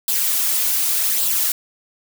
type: noise with flanger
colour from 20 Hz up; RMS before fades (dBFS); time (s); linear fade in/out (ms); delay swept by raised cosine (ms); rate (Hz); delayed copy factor
blue; -19; 0.08-1.52; 2; 0.24 to 4.14; 0.87; +0.55
effects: none